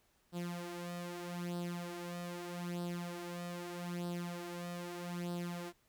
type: tone with flanger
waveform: sawtooth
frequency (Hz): 174.61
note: F3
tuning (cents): 0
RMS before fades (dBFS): -42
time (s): 0.32-5.73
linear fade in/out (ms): 50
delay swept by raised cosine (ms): 0.22 to 4.12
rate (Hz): 0.8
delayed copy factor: +0.7
effects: pink hiss -73 dBFS RMS until 5.88 s